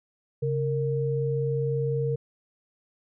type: tone pair together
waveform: sine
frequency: 136.9 / 462.1 Hz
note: C#3 / A#4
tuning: -21 / -15 cents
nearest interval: octave + major sixth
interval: 2106 cents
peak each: -26 / -27 dBFS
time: 0.42-2.16 s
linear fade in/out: 10 ms
effects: none